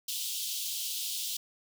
pink high-pass noise, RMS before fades -35 dBFS, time 0.08-1.37 s, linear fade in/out 5 ms, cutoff 3000 Hz, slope 48 dB/octave, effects none

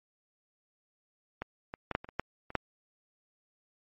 clicks, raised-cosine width 0.5 ms, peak -20 / -23 / -18 / -12 / -28 / -30 / -14 / -30 / -11 dBFS, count 9, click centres 1.42 / 1.739 / 1.913 / 1.951 / 2.045 / 2.089 / 2.196 / 2.504 / 2.553 s, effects MP3 32 kbps

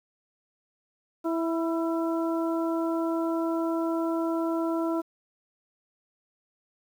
harmonic tone with a mistuned harmonic, 329.6 Hz, E4, in tune, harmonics 1 / 2 / 3 / 4, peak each -26 / -32 / -36 / -38 dBFS, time 1.24-5.02 s, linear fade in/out 20 ms, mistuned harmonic 4, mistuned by +30 cents, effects 9-bit

